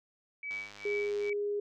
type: tone with tremolo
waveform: sine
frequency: 2286 Hz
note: D7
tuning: 47 cents flat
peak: -34 dBFS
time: 0.43-1.33 s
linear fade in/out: 2 ms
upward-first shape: sine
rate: 2.4 Hz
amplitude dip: 100%
type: click train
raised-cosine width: 0.2 ms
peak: -31 dBFS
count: 81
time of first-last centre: 0.51-1.294 s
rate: 102 Hz
type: tone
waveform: sine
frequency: 410.8 Hz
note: G#4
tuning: 19 cents flat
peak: -30 dBFS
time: 0.85-1.6 s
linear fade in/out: 5 ms
effects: none